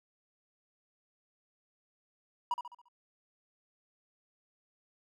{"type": "tone with echo", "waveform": "triangle", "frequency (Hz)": 966, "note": "B5", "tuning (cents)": -39, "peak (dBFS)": -26, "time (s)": [2.51, 2.54], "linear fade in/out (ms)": 2, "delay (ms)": 69, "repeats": 5, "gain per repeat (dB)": -7, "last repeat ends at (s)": 2.885, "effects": []}